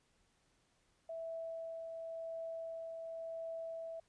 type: tone with tremolo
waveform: sine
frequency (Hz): 657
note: E5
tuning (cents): -6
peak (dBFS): -40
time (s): 1.09-4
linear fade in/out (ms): 5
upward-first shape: triangle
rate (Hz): 0.93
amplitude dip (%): 30
effects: pink hiss -75 dBFS RMS until 4.08 s + resampled to 22050 Hz